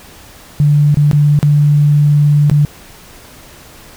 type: tone with dropouts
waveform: sine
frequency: 146.83 Hz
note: D3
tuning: in tune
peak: -6 dBFS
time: 0.6-2.65 s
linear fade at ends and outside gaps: 0 ms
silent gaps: 0.944-0.971 / 1.113-1.131 / 1.39-1.429 / 2.498-2.514 s
effects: pink hiss -38 dBFS RMS until 3.96 s